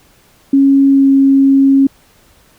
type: tone with pitch glide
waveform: sine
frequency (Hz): 274.8 to 272.6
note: C#4 to C#4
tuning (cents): -15 to -29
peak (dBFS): -5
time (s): 0.53-1.87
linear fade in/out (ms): 5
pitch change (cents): -14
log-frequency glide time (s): 0.88-1.08
effects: pink hiss -49 dBFS RMS until 2.58 s